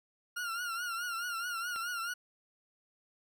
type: tone with vibrato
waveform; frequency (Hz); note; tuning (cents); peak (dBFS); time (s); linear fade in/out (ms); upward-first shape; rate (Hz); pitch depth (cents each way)
40% pulse; 1402; F6; +6; -34; 0.36-2.14; 10; triangle; 4.7; 91
type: click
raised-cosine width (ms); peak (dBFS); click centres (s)
0.3; -30; 1.761
effects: none